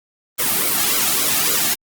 white noise with flanger, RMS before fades -18 dBFS, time 0.38-1.75 s, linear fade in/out 20 ms, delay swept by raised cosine 1.1 to 2.06 ms, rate 3.5 Hz, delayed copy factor -1, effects Opus 24 kbps

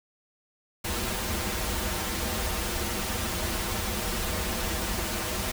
pink noise with comb filter, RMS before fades -30 dBFS, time 0.84-5.52 s, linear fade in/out 10 ms, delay 7.1 ms, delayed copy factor -0.9, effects none

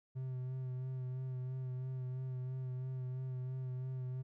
triangle tone with vibrato, 128.7 Hz, C3, 28 cents flat, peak -36 dBFS, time 0.15-4.23 s, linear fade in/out 20 ms, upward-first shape sine, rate 3 Hz, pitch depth 26 cents each way, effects none

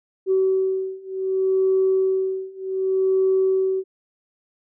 sine beating tone pair, 379.6 / 380.26 Hz, F#4 / F#4, +44 / +47 cents, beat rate 0.66 Hz, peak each -21 / -20 dBFS, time 0.26-3.84 s, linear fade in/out 50 ms, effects tanh soft clip ceiling -10 dBFS

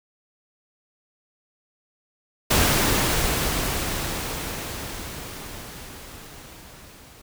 pink noise with level ramp, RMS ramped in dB -18 to -48 dBFS, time 2.5-7.22 s, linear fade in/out 10 ms, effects none

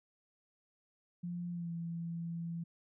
sine tone with pitch glide, 174.61 to 168.18 Hz, F3 to E3, 0 to +35 cents, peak -37 dBFS, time 1.23-2.64 s, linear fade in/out 10 ms, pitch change -65 cents, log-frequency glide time 1.51-1.71 s, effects none

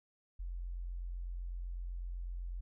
sine tone, 43.97 Hz, F1, 13 cents sharp, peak -38 dBFS, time 0.39-2.61 s, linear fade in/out 10 ms, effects none

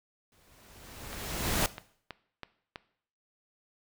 pink noise with exponential growth, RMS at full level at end -26 dBFS, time 0.32-1.66 s, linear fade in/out 1 ms, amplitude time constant 290 ms
click train, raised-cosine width 0.3 ms, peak -23 dBFS, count 6, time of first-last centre 1.13-2.759 s, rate 3.07 Hz
effects noise-tail reverb RT60 0.6 s tail -17 dB re dry

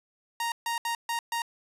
sawtooth tone bursts at uneven times, 932.3 Hz, A#5, in tune, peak -24 dBFS, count 5, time 0.4-0.52 / 0.66-0.78 / 0.85-0.95 / 1.09-1.19 / 1.32-1.42 s, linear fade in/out 2 ms, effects resampled to 32000 Hz

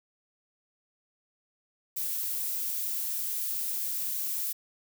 violet noise, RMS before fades -32 dBFS, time 1.96-4.53 s, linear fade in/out 10 ms, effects none

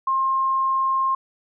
sine tone, 1064 Hz, C6, 29 cents sharp, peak -18 dBFS, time 0.07-1.15 s, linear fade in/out 5 ms, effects none

